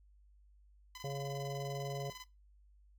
10% pulse tone with tremolo, 1011 Hz, B5, 40 cents sharp, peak -38 dBFS, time 0.95-2.24 s, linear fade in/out 2 ms, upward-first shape square, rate 20 Hz, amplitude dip 60%
harmonic tone, 139.1 Hz, C#3, 6 cents sharp, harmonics 1 / 3 / 4 / 5, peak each -39 / -44 / -45 / -46 dBFS, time 1.04-2.1 s, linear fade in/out 2 ms
effects noise-tail reverb RT60 0.2 s tail -17 dB re dry + added 50 Hz sine -61 dBFS peak until 2.98 s

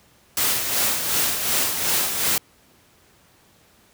white noise with tremolo, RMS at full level -20 dBFS, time 0.37-2.38 s, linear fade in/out 2 ms, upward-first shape sine, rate 2.7 Hz, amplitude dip 50%, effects pink hiss -56 dBFS RMS until 3.93 s + high-pass 60 Hz 12 dB/octave

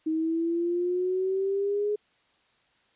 sine exponential sweep, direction up, 314.3 to 420.3 Hz, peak -24 dBFS, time 0.06-1.96 s, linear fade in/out 10 ms, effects white hiss -66 dBFS RMS until 2.95 s + resampled to 8000 Hz

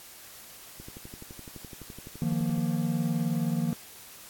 click train, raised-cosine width 3 ms, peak -30 dBFS, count 22, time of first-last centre 0.8-2.58 s, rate 11.8 Hz
triangle chord, Eb suspended second, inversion none, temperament equal, 155.56 / 174.61 / 233.1 Hz, Eb3 / F3 / Bb3, 0 / 0 / 0 cents, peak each -28 dBFS, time 2.22-3.73 s, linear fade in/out 0 ms
effects white hiss -48 dBFS RMS until 4.29 s + AAC 64 kbps

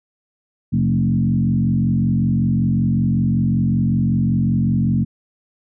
sine tone with frequency modulation, 173.8 Hz, F3, 8 cents flat, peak -14 dBFS, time 0.72-5.05 s, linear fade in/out 20 ms, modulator 45.3 Hz, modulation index 1.6, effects none

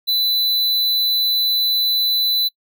square tone, 3996 Hz, B7, 20 cents sharp, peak -16 dBFS, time 0.07-2.49 s, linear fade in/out 20 ms, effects noise-tail reverb RT60 0.1 s tail -26 dB re dry

